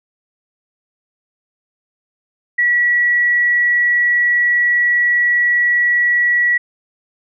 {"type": "tone", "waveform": "sine", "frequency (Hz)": 1935, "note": "B6", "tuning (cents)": -36, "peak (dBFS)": -11, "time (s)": [2.58, 6.58], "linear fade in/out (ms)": 10, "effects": []}